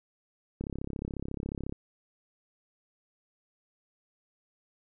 click train, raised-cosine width 3 ms, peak -22 dBFS, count 39, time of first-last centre 0.61-1.724 s, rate 34.1 Hz, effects none

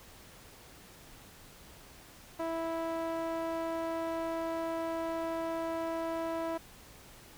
sawtooth tone with band-pass filter, 328.8 Hz, E4, 4 cents flat, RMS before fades -35 dBFS, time 2.39-6.58 s, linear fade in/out 10 ms, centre 730 Hz, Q 1.4, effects pink hiss -54 dBFS RMS until 7.37 s

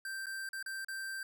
square tone with dropouts, 1568 Hz, G6, in tune, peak -39 dBFS, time 0.05-1.23 s, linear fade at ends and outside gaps 2 ms, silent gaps 0.259-0.267 / 0.49-0.531 / 0.627-0.661 / 0.847-0.884 s, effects none

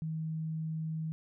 sine tone, 159 Hz, D#3, 38 cents sharp, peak -33 dBFS, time 0.02-1.12 s, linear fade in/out 0 ms, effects none

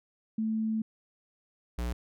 sine / square tone pair in turn, 220.1 / 59.8 Hz, A3 / A#1, +1 / +45 cents, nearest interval octave + major seventh, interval 2256 cents, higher first, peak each -27 / -31 dBFS, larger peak first, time 0.38-0.82 / 1.78-1.93 s, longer first, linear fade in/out 5 ms, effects none

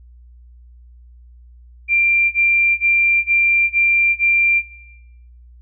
sine tone bursts, 2373 Hz, D7, 17 cents sharp, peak -11 dBFS, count 6, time 1.88-4.625 s, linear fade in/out 50 ms, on 440 ms, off 21 ms, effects noise-tail reverb RT60 1.0 s tail -20 dB re dry + added 60 Hz sine -41 dBFS peak until 5.61 s

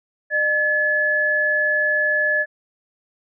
sine tone pair together, 605.6 / 1713 Hz, D#5 / A6, -47 / -47 cents, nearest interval octave + tritone, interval 1800 cents, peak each -24 / -17 dBFS, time 0.3-2.46 s, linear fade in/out 50 ms, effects none

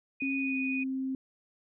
sine tone, 2478 Hz, D#7, 8 cents flat, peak -32 dBFS, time 0.2-0.84 s, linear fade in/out 10 ms
sine tone with pitch glide, 270.7 to 264.1 Hz, C#4 to C4, -41 to +16 cents, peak -30 dBFS, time 0.22-1.15 s, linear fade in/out 2 ms, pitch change -43 cents, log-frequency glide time 0.38-0.58 s
effects none

